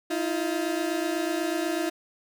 30% pulse tone pair together, 316.4 / 344.5 Hz, D#4 / F4, +29 / -24 cents, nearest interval minor second, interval 147 cents, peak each -26 dBFS, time 0.1-1.9 s, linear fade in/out 10 ms, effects none

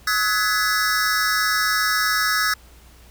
square tone cluster, 1274 / 1480 / 1683 / 2002 / 5480 Hz, D#6 / F#6 / G#6 / B6 / F8, +41 / 0 / +23 / +23 / -34 cents, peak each -24 / -27 / -23 / -30 / -27 dBFS, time 0.07-2.54 s, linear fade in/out 5 ms, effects added 60 Hz sine -47 dBFS peak until 3.1 s + pink hiss -51 dBFS RMS until 3.1 s

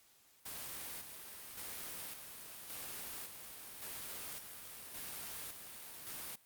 white noise with tremolo, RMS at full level -45 dBFS, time 0.45-6.36 s, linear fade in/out 10 ms, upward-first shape square, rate 0.89 Hz, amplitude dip 45%, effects white hiss -67 dBFS RMS until 6.45 s + Opus 48 kbps

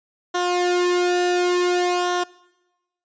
sawtooth tone with flanger, 356.1 Hz, F4, 34 cents sharp, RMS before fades -20 dBFS, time 0.34-2.24 s, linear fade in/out 10 ms, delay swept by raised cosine 0.42 to 1.92 ms, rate 0.56 Hz, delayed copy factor -0.75, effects noise-tail reverb RT60 1.0 s tail -22 dB re dry + resampled to 16000 Hz

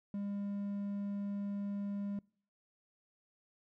triangle tone with hard clipping, 201.4 Hz, G3, 47 cents sharp, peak -37 dBFS, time 0.14-2.19 s, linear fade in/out 2 ms, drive 6 dB, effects noise-tail reverb RT60 0.5 s tail -25 dB re dry

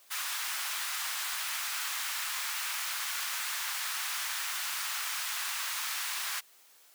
pink high-pass noise, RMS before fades -35 dBFS, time 0.1-6.41 s, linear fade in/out 20 ms, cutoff 1100 Hz, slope 24 dB/octave, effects white hiss -60 dBFS RMS until 6.94 s + high-pass 400 Hz 12 dB/octave

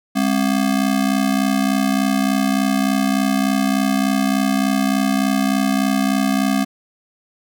square ring-modulated tone, 235.4 Hz, A#3, 17 cents sharp, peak -13 dBFS, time 0.15-6.65 s, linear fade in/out 20 ms, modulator 31.7 Hz, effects none

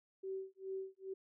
sine tone with tremolo, 383.1 Hz, G4, 40 cents flat, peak -38 dBFS, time 0.23-1.14 s, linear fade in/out 10 ms, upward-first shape sine, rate 2.4 Hz, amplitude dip 100%, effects none

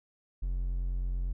triangle tone, 44.49 Hz, F1, 33 cents sharp, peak -27 dBFS, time 0.42-1.33 s, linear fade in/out 10 ms, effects none

